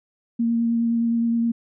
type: tone with vibrato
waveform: sine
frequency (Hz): 232.1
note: A#3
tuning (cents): -7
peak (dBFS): -18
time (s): 0.39-1.52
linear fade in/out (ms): 10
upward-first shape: sine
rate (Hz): 9.6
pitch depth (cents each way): 12
effects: none